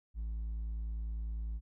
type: tone with hard clipping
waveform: triangle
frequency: 55 Hz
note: A1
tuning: in tune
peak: -34 dBFS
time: 0.14-1.61 s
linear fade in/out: 50 ms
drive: 1 dB
effects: none